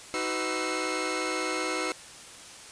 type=tone cluster; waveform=sawtooth; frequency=315.3 / 374.2 / 502 / 1322 / 2158 Hz; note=D#4 / F#4 / B4 / E6 / C#7; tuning=+23 / +20 / +28 / +5 / -47 cents; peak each=-31 dBFS; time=0.14-1.92 s; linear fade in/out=0 ms; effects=white hiss -46 dBFS RMS until 2.71 s + resampled to 22050 Hz